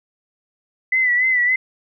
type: tone with vibrato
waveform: sine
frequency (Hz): 2000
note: B6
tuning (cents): +21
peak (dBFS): -14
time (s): 0.92-1.56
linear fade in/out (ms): 5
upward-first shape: sine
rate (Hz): 3.5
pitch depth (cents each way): 57
effects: none